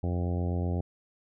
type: harmonic tone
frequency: 88 Hz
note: F2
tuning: 14 cents sharp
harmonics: 1 / 2 / 3 / 4 / 5 / 6 / 7 / 8 / 9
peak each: -28 / -34 / -38 / -40 / -42 / -44 / -45 / -46 / -47 dBFS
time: 0.03-0.81 s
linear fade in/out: 5 ms
effects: none